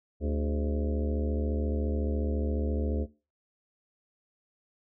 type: harmonic tone with a mistuned harmonic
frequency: 74.3 Hz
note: D2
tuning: 21 cents sharp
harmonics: 1 / 3 / 4 / 5 / 6 / 7 / 8 / 9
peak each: -28 / -35 / -37 / -41 / -37 / -40 / -48 / -48 dBFS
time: 0.2-3.07 s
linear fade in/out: 50 ms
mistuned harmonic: 6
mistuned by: -100 cents
effects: noise-tail reverb RT60 0.3 s tail -19 dB re dry